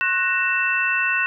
sine tone cluster, 1081 / 1484 / 1863 / 2665 Hz, C#6 / F#6 / A#6 / E7, -44 / +5 / -2 / +18 cents, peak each -28 / -22 / -25 / -22 dBFS, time 0.01-1.26 s, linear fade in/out 0 ms, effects none

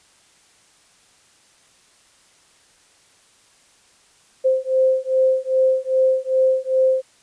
sine beating tone pair, 521 / 523.5 Hz, C5 / C5, -7 / +1 cents, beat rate 2.5 Hz, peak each -18 dBFS, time 4.44-7.02 s, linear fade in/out 20 ms, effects white hiss -55 dBFS RMS until 7.22 s + resampled to 22050 Hz

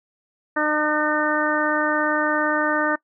harmonic tone, 302.9 Hz, D#4, 46 cents flat, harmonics 1 / 2 / 3 / 4 / 5 / 6, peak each -25 / -25 / -27 / -26 / -25 / -26 dBFS, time 0.56-2.96 s, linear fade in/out 10 ms, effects noise-tail reverb RT60 0.1 s tail -22 dB re dry

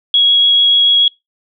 sine tone with vibrato, 3322 Hz, G#7, in tune, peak -7 dBFS, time 0.14-1.08 s, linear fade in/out 2 ms, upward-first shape triangle, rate 6.9 Hz, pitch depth 8 cents each way, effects noise-tail reverb RT60 0.2 s tail -25 dB re dry

